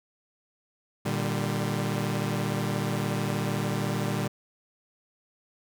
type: chord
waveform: sawtooth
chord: G minor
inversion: first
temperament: equal with one note detuned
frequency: 116.54 / 149.83 / 196 Hz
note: Bb2 / D3 / G3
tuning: 0 / +35 / 0 cents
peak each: -27 dBFS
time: 1.05-4.28 s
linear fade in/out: 10 ms
effects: none